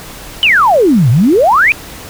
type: exponential two-way sweep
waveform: sine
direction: down then up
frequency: 3100 to 110 to 2577 Hz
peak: -5 dBFS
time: 0.43-1.72 s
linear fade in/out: 0 ms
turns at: 1.1 s
effects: pink hiss -30 dBFS RMS until 2.09 s